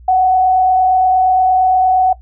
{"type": "tone with frequency modulation", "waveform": "sine", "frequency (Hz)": 746, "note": "F#5", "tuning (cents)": 14, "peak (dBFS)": -8, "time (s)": [0.08, 2.13], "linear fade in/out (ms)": 5, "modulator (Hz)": 28.6, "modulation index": 0.37, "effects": ["noise-tail reverb RT60 0.1 s tail -17 dB re dry", "added 60 Hz sine -36 dBFS peak until 2.21 s"]}